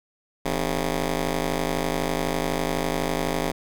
10% pulse ring-modulated tone, 140 Hz, C#3, 18 cents sharp, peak -12 dBFS, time 0.45-3.52 s, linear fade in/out 10 ms, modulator 114 Hz, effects none

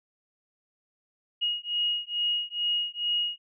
sine beating tone pair, 2879 / 2881.3 Hz, F#7 / F#7, -48 / -47 cents, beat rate 2.3 Hz, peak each -29 dBFS, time 1.41-3.38 s, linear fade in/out 20 ms, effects none

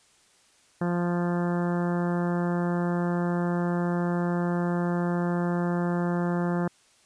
harmonic tone, 174.61 Hz, F3, in tune, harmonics 1 / 2 / 3 / 4 / 5 / 6 / 7 / 8 / 9 / 10, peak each -25 / -31 / -35 / -37 / -39 / -41 / -42 / -43 / -44 / -45 dBFS, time 0.81-6.68 s, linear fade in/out 5 ms, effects white hiss -61 dBFS RMS until 7.05 s + resampled to 22050 Hz

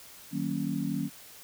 sine chord, D# minor seventh, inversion none, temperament equal with one note detuned, 155.56 / 188.67 / 233.1 / 277.2 Hz, D#3 / F#3 / A#3 / C#4, 0 / +34 / 0 / 0 cents, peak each -35 / -34 / -34 / -33 dBFS, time 0.31-1.1 s, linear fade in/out 50 ms, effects white hiss -50 dBFS RMS until 1.43 s

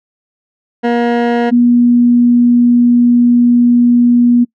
20% pulse / sine tone pair in turn, 237.5 / 241.2 Hz, A#3 / B3, +33 / -41 cents, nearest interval unison, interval 26 cents, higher second, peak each -5 dBFS, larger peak neither, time 0.83-1.51 / 1.51-4.45 s, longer second, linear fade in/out 20 ms, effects noise-tail reverb RT60 0.1 s tail -24 dB re dry + low-pass 2000 Hz 12 dB/octave

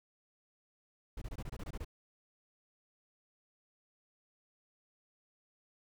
brown noise bursts, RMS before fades -41 dBFS, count 10, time 1.17-1.847 s, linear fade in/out 5 ms, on 47 ms, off 23 ms, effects none

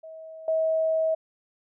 sine tone with level steps, 641 Hz, E5, 49 cents flat, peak -39 / -21 dBFS, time 0.03-1.15 s, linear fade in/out 10 ms, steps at 0.48 s, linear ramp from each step 2 ms, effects none

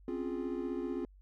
triangle chord, Db major seventh, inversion third, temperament equal, 261.6 / 277.2 / 349.2 / 415.3 Hz, C4 / Db4 / F4 / Ab4, 0 / 0 / 0 / 0 cents, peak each -37 / -40 / -36 / -40 dBFS, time 0.08-1.05 s, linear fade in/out 2 ms, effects added 48 Hz sine -55 dBFS peak until 1.21 s

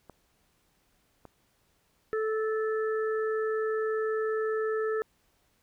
clicks, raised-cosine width 1 ms, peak -32 dBFS, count 2, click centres 0.097 / 1.253 s
harmonic tone, 437.3 Hz, A4, 11 cents flat, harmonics 1 / 3 / 4, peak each -27 / -37 / -39 dBFS, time 2.13-5.02 s, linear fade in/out 0 ms
effects pink hiss -70 dBFS RMS until 5.62 s

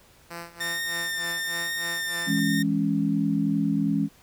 5% pulse tone with tremolo, 170.2 Hz, F3, 44 cents flat, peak -23 dBFS, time 0.3-2.4 s, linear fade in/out 10 ms, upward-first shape sine, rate 3.3 Hz, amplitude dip 85%
sawtooth tone with vibrato, 1817 Hz, A#6, 45 cents flat, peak -24 dBFS, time 0.6-2.63 s, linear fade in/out 10 ms, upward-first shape triangle, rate 1.1 Hz, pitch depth 23 cents each way
sine chord, C# minor, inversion first, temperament equal, 164.81 / 207.7 / 277.2 Hz, E3 / G#3 / C#4, 0 / 0 / 0 cents, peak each -27 / -25 / -25 dBFS, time 2.26-4.09 s, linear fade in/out 50 ms
effects pink hiss -56 dBFS RMS until 4.22 s

